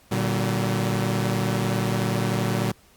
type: chord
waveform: sawtooth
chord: Bb augmented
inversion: none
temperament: equal with one note detuned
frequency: 116.54 / 146.83 / 189.87 Hz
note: Bb2 / D3 / F#3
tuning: 0 / 0 / +45 cents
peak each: -21 / -25 / -22 dBFS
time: 0.11-2.72 s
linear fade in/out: 10 ms
effects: pink hiss -56 dBFS RMS until 2.96 s + Opus 48 kbps

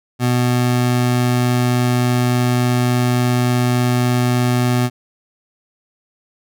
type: tone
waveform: 25% pulse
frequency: 123.47 Hz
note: B2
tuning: in tune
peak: -10 dBFS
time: 0.19-4.9 s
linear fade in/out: 50 ms
effects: none

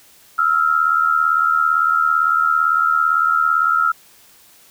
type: tone pair together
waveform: sine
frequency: 1308.2 / 1386 Hz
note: E6 / F6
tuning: -14 / -14 cents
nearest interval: minor second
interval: 100 cents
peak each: -16 dBFS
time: 0.38-3.92 s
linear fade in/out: 10 ms
effects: white hiss -49 dBFS RMS until 4.7 s

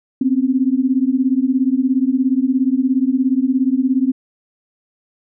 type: beating tone pair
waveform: sine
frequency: 252.8 / 269.8 Hz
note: B3 / C#4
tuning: +41 / -47 cents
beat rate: 17 Hz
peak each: -16 / -16 dBFS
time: 0.21-4.12 s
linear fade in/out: 5 ms
effects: none

